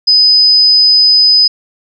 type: tone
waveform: sine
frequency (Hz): 5010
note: D#8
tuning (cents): +11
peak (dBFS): -4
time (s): 0.07-1.48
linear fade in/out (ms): 10
effects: none